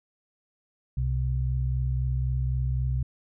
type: tone pair together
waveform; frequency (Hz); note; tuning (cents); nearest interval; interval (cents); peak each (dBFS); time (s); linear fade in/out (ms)
sine; 63.85 / 127.7; C2 / C3; -42 / -42; octave; 1200; -26 / -27; 0.97-3.03; 5
effects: none